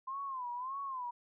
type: tone with vibrato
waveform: sine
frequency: 1036 Hz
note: C6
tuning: 17 cents flat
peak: -37 dBFS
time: 0.07-1.11 s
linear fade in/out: 10 ms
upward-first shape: sine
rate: 1.7 Hz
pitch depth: 130 cents each way
effects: none